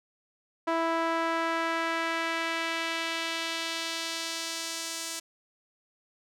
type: tone with band-pass filter sweep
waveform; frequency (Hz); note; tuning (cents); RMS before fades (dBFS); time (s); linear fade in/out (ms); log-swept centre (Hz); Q
sawtooth; 329.6; E4; 0; -31; 0.67-5.2; 10; 960 to 7200; 1.1
effects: none